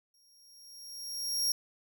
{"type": "tone with exponential growth", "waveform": "sawtooth", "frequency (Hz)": 5588, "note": "F8", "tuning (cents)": 0, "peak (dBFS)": -23, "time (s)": [0.14, 1.52], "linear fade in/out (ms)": 2, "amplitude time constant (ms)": 300, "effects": []}